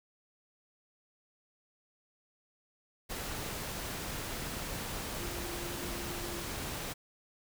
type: tone in noise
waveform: sine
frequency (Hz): 346.6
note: F4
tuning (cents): -13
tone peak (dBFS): -44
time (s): 5.17-6.43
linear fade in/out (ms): 20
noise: pink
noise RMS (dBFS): -39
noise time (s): 3.09-6.94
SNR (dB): -8
effects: none